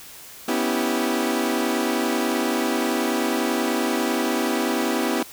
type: chord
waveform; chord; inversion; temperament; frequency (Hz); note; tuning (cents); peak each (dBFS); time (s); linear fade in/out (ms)
sawtooth; C# half-diminished seventh; third; equal with one note detuned; 246.9 / 277.2 / 325.3 / 392; B3 / C#4 / E4 / G4; 0 / 0 / -23 / 0; -21 / -24 / -22 / -24; 0.48-5.23; 5
effects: white hiss -42 dBFS RMS until 5.32 s